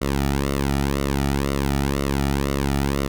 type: tone with flanger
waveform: sawtooth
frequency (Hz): 69.3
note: C#2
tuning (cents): 0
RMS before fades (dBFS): -22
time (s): 0.01-3.08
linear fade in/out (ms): 10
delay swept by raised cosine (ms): 1.2 to 1.93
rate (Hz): 2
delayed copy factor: -0.85
effects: none